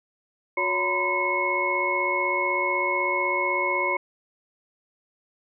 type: tone cluster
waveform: sine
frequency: 362.6 / 563 / 939 / 1015 / 2185 Hz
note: F#4 / C#5 / A#5 / B5 / C#7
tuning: -35 / +27 / +12 / +47 / -26 cents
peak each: -31 / -30 / -32 / -27 / -25 dBFS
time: 0.57-3.97 s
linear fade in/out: 5 ms
effects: none